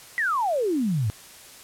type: exponential sweep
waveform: sine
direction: down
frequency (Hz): 2000 to 97.7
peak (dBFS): -21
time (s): 0.18-1.1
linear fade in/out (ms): 0
effects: white hiss -46 dBFS RMS until 1.63 s + low-pass 12000 Hz 12 dB/octave

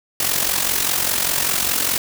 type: noise with amplitude modulation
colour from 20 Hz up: white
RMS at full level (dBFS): -17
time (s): 0.2-1.98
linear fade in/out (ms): 2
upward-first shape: sine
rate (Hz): 45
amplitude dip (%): 65
effects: none

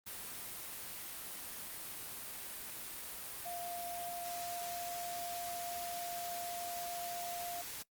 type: tone in noise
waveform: sine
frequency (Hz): 698.5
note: F5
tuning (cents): 0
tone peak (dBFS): -41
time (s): 3.45-7.62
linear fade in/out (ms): 10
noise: white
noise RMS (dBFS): -45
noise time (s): 0.06-7.83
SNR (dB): +1
effects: noise-tail reverb RT60 0.1 s tail -21 dB re dry + Opus 32 kbps

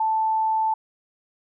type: tone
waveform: sine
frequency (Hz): 880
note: A5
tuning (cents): 0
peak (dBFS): -19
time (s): 0-0.74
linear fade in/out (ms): 5
effects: none

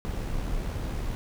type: noise with amplitude modulation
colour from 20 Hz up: brown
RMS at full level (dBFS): -29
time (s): 0.05-1.15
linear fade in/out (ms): 0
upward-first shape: sine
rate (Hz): 72.5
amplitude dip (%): 35
effects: none

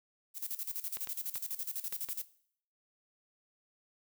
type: noise with tremolo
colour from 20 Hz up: violet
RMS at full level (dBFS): -37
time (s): 0.34-2.26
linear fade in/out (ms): 50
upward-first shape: square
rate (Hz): 12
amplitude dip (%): 80
type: clicks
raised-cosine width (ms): 0.2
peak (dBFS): -26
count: 5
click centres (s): 0.97 / 1.073 / 1.357 / 1.926 / 2.088
effects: noise-tail reverb RT60 0.6 s tail -18 dB re dry

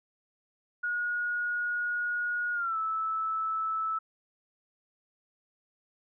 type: tone with pitch glide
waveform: sine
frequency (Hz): 1445 to 1309.9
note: F#6 to E6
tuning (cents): -41 to -11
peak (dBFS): -28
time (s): 0.83-3.99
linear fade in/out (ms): 10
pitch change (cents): -170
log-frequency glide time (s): 2.53-2.77
effects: none

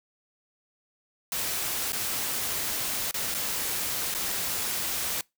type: noise with dropouts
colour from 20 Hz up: white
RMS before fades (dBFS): -30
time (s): 1.32-5.21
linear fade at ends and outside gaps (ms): 1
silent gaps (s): 1.921-1.931 / 3.111-3.142 / 3.342-3.347 / 4.141-4.148
effects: noise-tail reverb RT60 0.2 s tail -24 dB re dry

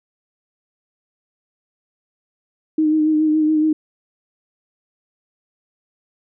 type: tone with vibrato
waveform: sine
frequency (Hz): 309.4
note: D#4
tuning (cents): -10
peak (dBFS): -13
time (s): 2.78-3.73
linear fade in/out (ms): 5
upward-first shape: sine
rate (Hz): 7.1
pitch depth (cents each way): 27
effects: none

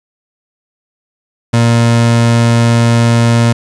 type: tone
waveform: 30% pulse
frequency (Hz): 117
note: A#2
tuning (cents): +7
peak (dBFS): -4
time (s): 1.53-3.53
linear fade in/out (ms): 10
effects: resampled to 22050 Hz + 7-bit

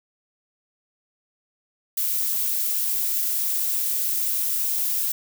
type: noise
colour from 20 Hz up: violet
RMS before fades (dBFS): -24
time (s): 1.97-5.12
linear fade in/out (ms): 5
effects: none

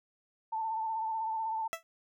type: tone with vibrato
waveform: sine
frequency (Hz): 888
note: A5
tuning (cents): +16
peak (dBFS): -31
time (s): 0.52-1.68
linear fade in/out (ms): 10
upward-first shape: triangle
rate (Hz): 16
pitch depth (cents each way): 45
type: tone with exponential decay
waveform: 15% pulse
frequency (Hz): 659.3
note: E5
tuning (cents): 0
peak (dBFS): -24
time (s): 1.73-1.83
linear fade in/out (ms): 0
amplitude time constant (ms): 21
effects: none

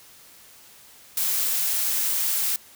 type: noise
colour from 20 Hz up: blue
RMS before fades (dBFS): -24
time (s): 1.17-2.56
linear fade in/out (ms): 2
effects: white hiss -50 dBFS RMS until 2.75 s

